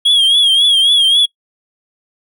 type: tone with vibrato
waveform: triangle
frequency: 3285 Hz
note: G#7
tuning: 20 cents flat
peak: -6 dBFS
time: 0.05-1.26 s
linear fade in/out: 10 ms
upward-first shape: triangle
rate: 3.7 Hz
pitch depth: 92 cents each way
effects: noise-tail reverb RT60 0.1 s tail -24 dB re dry